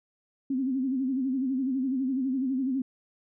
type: tone with vibrato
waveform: sine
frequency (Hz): 262.6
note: C4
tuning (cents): +6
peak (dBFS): -25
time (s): 0.5-2.82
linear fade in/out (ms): 5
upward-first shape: sine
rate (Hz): 12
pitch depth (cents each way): 88
effects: none